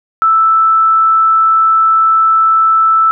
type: tone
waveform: sine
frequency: 1319 Hz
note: E6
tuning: 1 cent sharp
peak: -6 dBFS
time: 0.22-3.11 s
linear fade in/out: 0 ms
effects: none